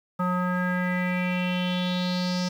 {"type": "tone with low-pass filter sweep", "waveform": "square", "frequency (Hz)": 180.5, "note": "F#3", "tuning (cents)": -43, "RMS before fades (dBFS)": -26, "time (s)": [0.19, 2.49], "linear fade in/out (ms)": 10, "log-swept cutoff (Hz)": [1200, 5400], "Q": 5.2, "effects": ["9-bit"]}